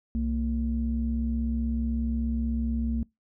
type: tone pair together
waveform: sine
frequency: 64.3 / 229.1 Hz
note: C2 / A#3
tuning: -30 / -30 cents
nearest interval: octave + minor seventh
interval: 2200 cents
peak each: -27 dBFS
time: 0.15-3.03 s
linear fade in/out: 0 ms
effects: noise-tail reverb RT60 0.2 s tail -25 dB re dry + tanh soft clip ceiling -17 dBFS